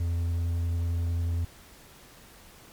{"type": "tone with vibrato", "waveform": "triangle", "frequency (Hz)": 85, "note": "F2", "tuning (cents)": -46, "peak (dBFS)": -23, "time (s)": [0, 1.45], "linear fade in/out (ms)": 5, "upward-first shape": "sine", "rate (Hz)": 11, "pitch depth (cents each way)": 9, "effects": ["pink hiss -52 dBFS RMS until 2.72 s", "MP3 96 kbps"]}